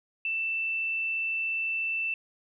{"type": "tone", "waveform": "sine", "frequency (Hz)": 2663, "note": "E7", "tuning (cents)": 17, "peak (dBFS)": -27, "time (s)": [0.25, 2.14], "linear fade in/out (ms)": 2, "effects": []}